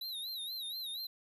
square tone with vibrato, 3900 Hz, B7, 23 cents flat, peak -39 dBFS, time 0.01-1.07 s, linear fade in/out 5 ms, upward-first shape sine, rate 4.2 Hz, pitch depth 120 cents each way, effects 12-bit

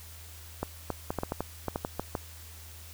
clicks, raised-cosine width 1 ms, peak -16 dBFS, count 12, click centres 0.63 / 0.903 / 1.105 / 1.187 / 1.234 / 1.321 / 1.406 / 1.683 / 1.759 / 1.849 / 1.996 / 2.152 s, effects added 81 Hz sine -47 dBFS peak until 2.93 s + white hiss -50 dBFS RMS until 2.93 s

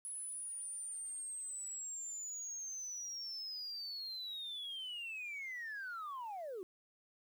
sine linear sweep, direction down, 10290 to 349.2 Hz, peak -40 dBFS, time 0.05-6.63 s, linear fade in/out 0 ms, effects tanh soft clip ceiling -39 dBFS + 11-bit

